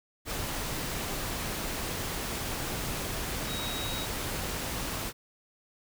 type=tone in noise; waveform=sine; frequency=3800 Hz; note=A#7; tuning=33 cents sharp; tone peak=-37 dBFS; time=3.46-4.08 s; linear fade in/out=50 ms; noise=pink; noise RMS=-34 dBFS; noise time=0.25-5.13 s; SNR=-6 dB; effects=none

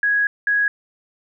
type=tone pair in turn; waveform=sine; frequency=1661.2 / 1661.2 Hz; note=G#6 / G#6; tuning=0 / 0 cents; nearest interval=unison; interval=0 cents; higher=neither; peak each=-15 dBFS; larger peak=neither; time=0.03-0.27 / 0.47-0.68 s; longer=first; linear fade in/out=2 ms; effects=none

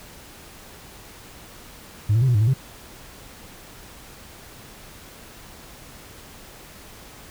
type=tone with pitch steps; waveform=sine; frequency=104.4 / 114.7 / 132.3 / 122.3 / 103.7 / 111 / 132.4 Hz; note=G#2 / A#2 / C3 / B2 / G#2 / A2 / C3; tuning=+10 / -28 / +20 / -16 / -2 / +16 / +21 cents; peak=-13 dBFS; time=2.09-2.538 s; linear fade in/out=10 ms; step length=64 ms; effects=tanh soft clip ceiling -13 dBFS + pink hiss -44 dBFS RMS until 7.3 s

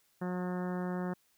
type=harmonic tone; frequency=180.6 Hz; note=F#3; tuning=42 cents flat; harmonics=1 / 2 / 3 / 4 / 5 / 6 / 7 / 8 / 9 / 10; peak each=-34 / -40 / -44 / -46 / -48 / -50 / -51 / -52 / -53 / -54 dBFS; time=0.21-1.14 s; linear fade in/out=10 ms; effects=white hiss -71 dBFS RMS until 1.37 s

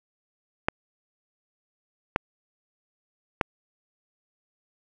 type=clicks; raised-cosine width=0.5 ms; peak=-6 dBFS; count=3; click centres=0.685 / 2.161 / 3.412 s; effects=none

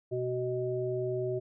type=harmonic tone; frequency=125 Hz; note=B2; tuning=21 cents sharp; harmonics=1 / 3 / 5; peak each=-36 / -31 / -37 dBFS; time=0.11-1.4 s; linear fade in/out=20 ms; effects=none

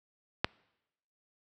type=click; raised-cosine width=0.3 ms; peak=-9 dBFS; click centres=0.445 s; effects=noise-tail reverb RT60 0.9 s tail -26 dB re dry + high-pass 60 Hz 12 dB/octave

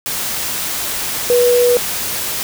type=tone in noise; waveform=sine; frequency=486.9 Hz; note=B4; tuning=25 cents flat; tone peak=-9 dBFS; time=1.3-1.77 s; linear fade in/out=0 ms; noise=white; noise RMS=-21 dBFS; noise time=0.06-2.43 s; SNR=+9 dB; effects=none

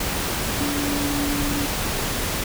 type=tone in noise; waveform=sine; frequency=287 Hz; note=D4; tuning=40 cents flat; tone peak=-24 dBFS; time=0.6-1.66 s; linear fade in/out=5 ms; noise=pink; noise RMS=-25 dBFS; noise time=0-2.44 s; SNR=-2 dB; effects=none

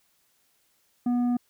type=tone with tanh clipping; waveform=sine; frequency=243.7 Hz; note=B3; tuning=23 cents flat; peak=-23 dBFS; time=1.06-1.37 s; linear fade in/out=5 ms; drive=7 dB; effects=white hiss -68 dBFS RMS until 1.49 s

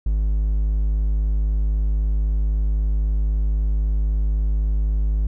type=tone; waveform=triangle; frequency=51.91 Hz; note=G#1; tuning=in tune; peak=-15 dBFS; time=0.06-5.27 s; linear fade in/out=5 ms; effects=none

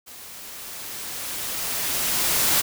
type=noise with level ramp; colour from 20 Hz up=white; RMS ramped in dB=-42 to -19 dBFS; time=0.06-2.62 s; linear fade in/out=20 ms; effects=none

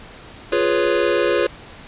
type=chord; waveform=square; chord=C# dominant seventh; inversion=first; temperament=equal; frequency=349.2 / 415.3 / 493.9 / 554.4 Hz; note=E#4 / G#4 / B4 / C#5; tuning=0 / 0 / 0 / 0 cents; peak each=-22 dBFS; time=0.52-1.47 s; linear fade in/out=5 ms; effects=pink hiss -40 dBFS RMS until 1.87 s + resampled to 8000 Hz

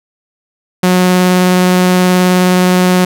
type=tone with vibrato; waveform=sawtooth; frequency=182 Hz; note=F#3; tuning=28 cents flat; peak=-3 dBFS; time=0.83-3.05 s; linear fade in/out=5 ms; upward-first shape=sine; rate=19 Hz; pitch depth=8 cents each way; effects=none

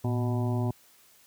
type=harmonic tone with a mistuned harmonic; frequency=123.47 Hz; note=B2; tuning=in tune; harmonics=1 / 2 / 3 / 5 / 6 / 7 / 8; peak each=-26 / -32 / -36 / -40 / -42 / -43 / -44 dBFS; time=0.04-0.71 s; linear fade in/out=5 ms; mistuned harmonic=1; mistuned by=-130 cents; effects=white hiss -59 dBFS RMS until 1.26 s + high-pass 60 Hz 12 dB/octave

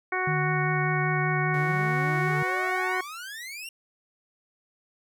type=harmonic tone; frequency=370 Hz; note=F#4; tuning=in tune; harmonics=1 / 2 / 3 / 4 / 5 / 6; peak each=-32 / -32 / -32 / -32 / -32 / -32 dBFS; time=0.12-3.01 s; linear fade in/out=5 ms
type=tone with vibrato; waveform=sine; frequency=150.7 Hz; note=D3; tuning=45 cents sharp; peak=-26 dBFS; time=0.27-2.43 s; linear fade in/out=5 ms; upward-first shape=sine; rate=5.1 Hz; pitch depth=33 cents each way
type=exponential sweep; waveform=sawtooth; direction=up; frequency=136.9 to 2830 Hz; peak=-33 dBFS; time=1.54-3.69 s; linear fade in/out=2 ms
effects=none

